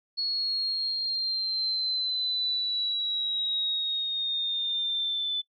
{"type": "linear sweep", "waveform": "sine", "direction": "down", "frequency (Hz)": [4354, 3500], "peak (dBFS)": -26, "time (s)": [0.17, 5.42], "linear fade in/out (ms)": 20, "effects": ["noise-tail reverb RT60 0.1 s tail -19 dB re dry"]}